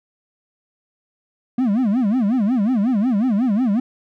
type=tone with vibrato; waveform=triangle; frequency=227.8 Hz; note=A#3; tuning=40 cents flat; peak=-13 dBFS; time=1.58-3.8 s; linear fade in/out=5 ms; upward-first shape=sine; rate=5.5 Hz; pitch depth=260 cents each way; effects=none